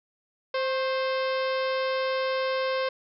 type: harmonic tone with a mistuned harmonic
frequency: 523.3 Hz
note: C5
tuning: in tune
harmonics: 1 / 2 / 3 / 4 / 5 / 6 / 7 / 8 / 9 / 10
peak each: -26 / -32 / -36 / -38 / -40 / -42 / -43 / -44 / -45 / -46 dBFS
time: 0.54-2.89 s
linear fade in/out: 5 ms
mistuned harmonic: 2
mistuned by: +43 cents
effects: none